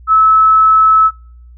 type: tone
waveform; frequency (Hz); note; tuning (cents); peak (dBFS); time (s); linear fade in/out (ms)
sine; 1300; E6; -24; -5; 0.07-1.11; 50
effects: noise-tail reverb RT60 0.6 s tail -26 dB re dry + added 60 Hz sine -35 dBFS peak until 1.57 s